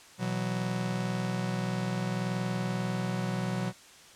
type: chord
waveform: 45% pulse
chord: B suspended fourth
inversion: none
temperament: just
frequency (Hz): 123.47 / 164.63 / 185.21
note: B2 / E3 / F#3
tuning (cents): 0 / -2 / +2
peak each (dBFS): -34 / -38 / -32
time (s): 0.18-3.73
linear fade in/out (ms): 50
effects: white hiss -53 dBFS RMS until 4.15 s + low-pass 8000 Hz 12 dB/octave

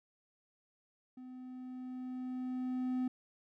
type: tone with level ramp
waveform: triangle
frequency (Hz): 254.2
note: C4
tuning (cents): -50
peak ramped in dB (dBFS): -45 to -29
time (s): 1.17-3.08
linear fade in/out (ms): 5
effects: none

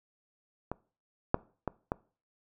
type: clicks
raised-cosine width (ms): 1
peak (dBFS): -20 / -9 / -17 / -16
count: 4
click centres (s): 0.716 / 1.344 / 1.677 / 1.919
effects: noise-tail reverb RT60 0.4 s tail -22 dB re dry

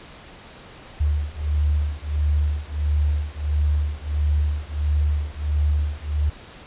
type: beating tone pair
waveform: sine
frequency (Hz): 73.42 / 74.92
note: D2 / D2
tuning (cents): 0 / +35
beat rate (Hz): 1.5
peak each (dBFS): -22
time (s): 1-6.3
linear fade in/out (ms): 10
effects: pink hiss -43 dBFS RMS until 6.66 s + resampled to 8000 Hz

